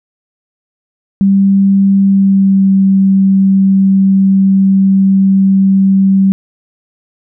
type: tone with pitch glide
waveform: sine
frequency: 196 to 193.41 Hz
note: G3 to G3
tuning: 0 to -23 cents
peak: -5 dBFS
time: 1.21-6.32 s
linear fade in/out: 0 ms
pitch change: -23 cents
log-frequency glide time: 2.03-2.7 s
effects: none